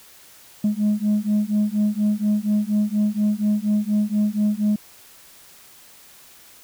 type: beating tone pair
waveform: sine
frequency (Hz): 207.5 / 211.7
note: G#3 / G#3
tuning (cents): -1 / +33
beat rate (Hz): 4.2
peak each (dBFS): -19 / -19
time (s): 0.64-4.76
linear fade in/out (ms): 5
effects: tanh soft clip ceiling -14 dBFS + white hiss -48 dBFS RMS until 6.63 s